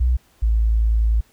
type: tone pair in turn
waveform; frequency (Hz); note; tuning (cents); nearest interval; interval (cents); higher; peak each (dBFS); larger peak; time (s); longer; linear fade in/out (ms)
sine; 61.74 / 55.27; B1 / A1; 0 / +8; major second; 192; first; -14; neither; 0-0.17 / 0.42-1.21; second; 10
effects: pink hiss -57 dBFS RMS until 1.32 s